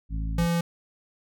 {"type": "harmonic tone", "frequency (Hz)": 54.3, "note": "A1", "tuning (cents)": -22, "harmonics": [1, 2, 3, 4, 5], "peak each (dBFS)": [-27, -38, -36, -45, -42], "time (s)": [0.09, 0.48], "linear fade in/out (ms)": 50}
{"type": "tone", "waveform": "square", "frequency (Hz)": 170, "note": "F3", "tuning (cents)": -46, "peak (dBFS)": -23, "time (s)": [0.38, 0.61], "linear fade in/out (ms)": 5}
{"effects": []}